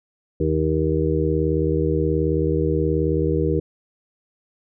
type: harmonic tone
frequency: 78.7 Hz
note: D#2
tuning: 20 cents sharp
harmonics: 1 / 2 / 4 / 5 / 6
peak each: -24 / -24 / -24 / -24 / -24 dBFS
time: 0.4-3.6 s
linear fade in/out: 5 ms
effects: none